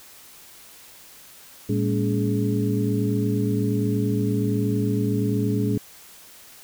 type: tone cluster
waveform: sine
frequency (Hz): 112.9 / 201.1 / 229.7 / 282.4 / 420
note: A2 / G3 / A#3 / C#4 / G#4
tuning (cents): +45 / +44 / -25 / +32 / +19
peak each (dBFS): -24 / -25 / -32 / -26 / -29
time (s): 1.69-5.78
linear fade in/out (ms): 5
effects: white hiss -47 dBFS RMS until 6.63 s